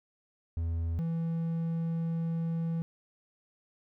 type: tone pair in turn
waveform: triangle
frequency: 83.1 / 165.34 Hz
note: E2 / E3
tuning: +15 / +6 cents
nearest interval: octave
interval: 1191 cents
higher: second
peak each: -27 dBFS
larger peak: neither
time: 0.57-0.99 / 0.99-2.82 s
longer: second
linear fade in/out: 0 ms
effects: none